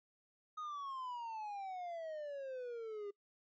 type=exponential sweep; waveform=triangle; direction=down; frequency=1259 to 399.8 Hz; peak=-40 dBFS; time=0.57-3.11 s; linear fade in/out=10 ms; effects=noise-tail reverb RT60 0.1 s tail -24 dB re dry + resampled to 16000 Hz